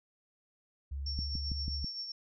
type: tone with pitch glide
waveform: sine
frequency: 69.3 to 70.8 Hz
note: C#2 to C#2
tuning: 0 to +37 cents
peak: -35 dBFS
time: 0.91-1.85 s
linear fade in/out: 10 ms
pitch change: +37 cents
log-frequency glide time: 1.02-1.58 s
type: tone with tremolo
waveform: sine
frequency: 5460 Hz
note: F8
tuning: 40 cents flat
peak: -35 dBFS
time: 1.06-2.12 s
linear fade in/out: 5 ms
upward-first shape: triangle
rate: 7.7 Hz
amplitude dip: 55%
type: click train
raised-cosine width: 5 ms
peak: -26 dBFS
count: 5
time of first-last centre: 1.19-1.845 s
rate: 6.11 Hz
effects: none